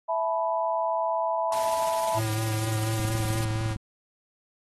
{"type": "chord", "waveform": "sine", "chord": "E suspended fourth", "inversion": "none", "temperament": "equal with one note detuned", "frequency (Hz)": [659.3, 867.9, 987.8], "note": ["E5", "A5", "B5"], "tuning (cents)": [0, -24, 0], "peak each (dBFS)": [-27, -30, -28], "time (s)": [0.08, 2.2], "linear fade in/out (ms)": 20}
{"type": "noise with tremolo", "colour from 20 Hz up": "white", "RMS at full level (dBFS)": -35, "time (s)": [1.52, 3.45], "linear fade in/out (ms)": 2, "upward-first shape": "sine", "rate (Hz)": 20, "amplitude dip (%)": 40}
{"type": "tone with vibrato", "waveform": "square", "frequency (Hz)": 110, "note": "A2", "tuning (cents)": 0, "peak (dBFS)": -27, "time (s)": [2.14, 3.77], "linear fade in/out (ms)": 50, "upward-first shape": "sine", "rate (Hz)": 4.2, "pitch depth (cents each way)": 22}
{"type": "click train", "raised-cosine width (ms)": 5, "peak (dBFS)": -22, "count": 16, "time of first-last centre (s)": [3, 3.761], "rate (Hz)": 19.7}
{"effects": ["AAC 32 kbps"]}